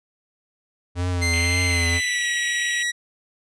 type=tone with vibrato; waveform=square; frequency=87.31 Hz; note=F2; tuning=in tune; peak=-22 dBFS; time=0.95-2.01 s; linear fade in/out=50 ms; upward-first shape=triangle; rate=1.9 Hz; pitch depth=63 cents each way
type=tone with pitch glide; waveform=sawtooth; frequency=2084 to 1922.1 Hz; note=C7 to B6; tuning=-7 to -47 cents; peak=-18 dBFS; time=1.21-2.92 s; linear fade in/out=20 ms; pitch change=-140 cents; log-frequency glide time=1.66-2.28 s
type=band-pass noise; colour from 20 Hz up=white; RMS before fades=-33 dBFS; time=1.33-2.83 s; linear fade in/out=5 ms; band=1900 to 3200 Hz; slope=96 dB/octave
effects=resampled to 22050 Hz